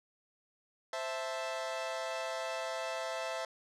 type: chord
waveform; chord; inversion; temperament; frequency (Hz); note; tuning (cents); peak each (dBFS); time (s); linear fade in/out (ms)
sawtooth; A minor; first; equal; 523.3 / 659.3 / 880; C5 / E5 / A5; 0 / 0 / 0; -37 / -34 / -39; 0.93-3.45; 2
effects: low-pass 7000 Hz 12 dB/octave